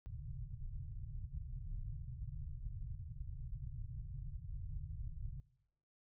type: low-pass noise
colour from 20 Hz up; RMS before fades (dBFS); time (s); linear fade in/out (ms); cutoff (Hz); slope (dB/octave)
pink; -45; 0.06-5.4; 0; 150; 96
effects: noise-tail reverb RT60 0.9 s tail -22 dB re dry